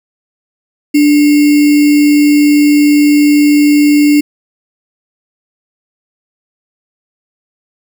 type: tone with sample-and-hold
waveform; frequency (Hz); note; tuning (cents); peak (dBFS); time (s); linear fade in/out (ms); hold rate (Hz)
sine; 293.7; D4; 0; -4; 0.94-4.21; 10; 2450
effects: none